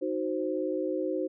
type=chord; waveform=sine; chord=C diminished; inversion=first; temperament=equal; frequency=311.1 / 370 / 523.3 Hz; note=Eb4 / Gb4 / C5; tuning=0 / 0 / 0 cents; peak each=-32 dBFS; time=0.01-1.28 s; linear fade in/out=20 ms; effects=none